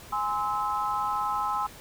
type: chord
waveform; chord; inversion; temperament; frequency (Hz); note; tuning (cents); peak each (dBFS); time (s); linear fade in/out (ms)
sine; Ab augmented; none; just; 830.6 / 1038.3 / 1297.8; Ab5 / C6 / E6; 0 / -14 / -27; -30; 0.12-1.67; 10
effects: pink hiss -47 dBFS RMS until 1.8 s